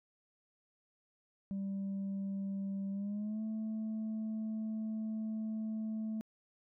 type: tone with pitch glide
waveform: sine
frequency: 196 to 218.7 Hz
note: G3 to A3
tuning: 0 to -10 cents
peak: -33 dBFS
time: 1.51-6.21 s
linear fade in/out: 0 ms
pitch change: +190 cents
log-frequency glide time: 2.91-3.42 s
effects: tanh soft clip ceiling -34 dBFS